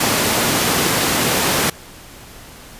pink high-pass noise, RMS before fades -17 dBFS, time 0-1.7 s, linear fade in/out 5 ms, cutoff 150 Hz, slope 12 dB/octave, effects pink hiss -39 dBFS RMS until 2.79 s + resampled to 32000 Hz

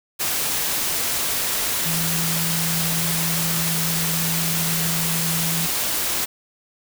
sine tone in noise, 164.81 Hz, E3, in tune, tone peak -25 dBFS, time 1.85-5.67 s, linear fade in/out 20 ms, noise white, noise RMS -23 dBFS, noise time 0.19-6.26 s, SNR -5 dB, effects none

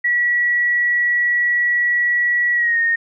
sine tone with pitch glide, 1934 to 1848.8 Hz, B6 to A#6, -37 to -15 cents, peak -14 dBFS, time 0.04-2.96 s, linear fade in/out 10 ms, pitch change -78 cents, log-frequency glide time 2.54-2.79 s, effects none

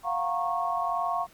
sine chord, Gb major seventh, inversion third, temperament equal with one note detuned, 698.5 / 740 / 932.3 / 1096.6 Hz, F5 / Gb5 / Bb5 / Db6, 0 / 0 / 0 / -19 cents, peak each -29 / -34 / -34 / -29 dBFS, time 0.03-1.27 s, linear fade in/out 50 ms, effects pink hiss -56 dBFS RMS until 1.33 s + MP3 96 kbps

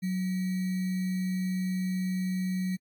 sine tone with sample-and-hold, 185 Hz, F#3, in tune, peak -27 dBFS, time 0.02-2.77 s, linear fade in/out 20 ms, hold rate 2100 Hz, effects AAC 64 kbps

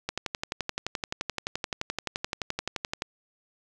click train, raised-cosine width 0.2 ms, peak -12 dBFS, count 35, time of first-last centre 0.09-3.021 s, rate 11.6 Hz, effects none

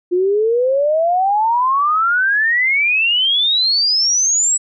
sine exponential sweep, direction up, 349.2 to 7902 Hz, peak -12 dBFS, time 0.11-4.58 s, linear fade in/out 20 ms, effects none

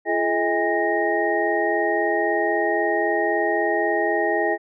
sine tone cluster, 341.4 / 425.2 / 635 / 812 / 1866 Hz, F4 / G#4 / D#5 / G#5 / A#6, -39 / +41 / +35 / -39 / +1 cents, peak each -25 dBFS, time 0.05-4.58 s, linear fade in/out 50 ms, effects none

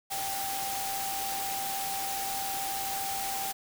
sine tone in noise, 784 Hz, G5, in tune, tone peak -34 dBFS, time 0.1-3.53 s, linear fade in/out 20 ms, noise white, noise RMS -35 dBFS, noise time 0.1-3.53 s, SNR -2 dB, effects none

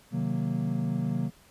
triangle chord, C half-diminished seventh, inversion none, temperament equal, 130.81 / 155.56 / 185 / 233.1 Hz, C3 / Eb3 / Gb3 / Bb3, 0 / 0 / 0 / 0 cents, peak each -30 dBFS, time 0.11-1.31 s, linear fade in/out 50 ms, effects pink hiss -58 dBFS RMS until 1.5 s + resampled to 32000 Hz

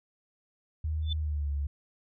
sine tone with pitch glide, 77.78 to 71.32 Hz, D#2 to C#2, 0 to +50 cents, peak -28 dBFS, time 0.84-1.67 s, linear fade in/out 5 ms, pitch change -150 cents, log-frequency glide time 1.17-1.5 s
sine tone with exponential growth, 3520 Hz, A7, in tune, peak -29 dBFS, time 1.02-1.13 s, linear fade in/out 5 ms, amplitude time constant 23 ms
effects none

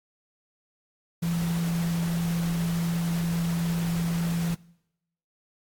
sine tone in noise, 169 Hz, E3, 43 cents sharp, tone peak -24 dBFS, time 1.22-4.55 s, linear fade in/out 10 ms, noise pink, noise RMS -38 dBFS, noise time 1.22-4.55 s, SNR +11 dB, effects noise-tail reverb RT60 0.8 s tail -22 dB re dry + AAC 64 kbps

